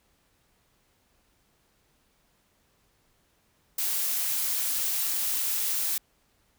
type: noise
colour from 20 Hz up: blue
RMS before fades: -28 dBFS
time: 3.78-5.98 s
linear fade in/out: 5 ms
effects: pink hiss -68 dBFS RMS until 6.58 s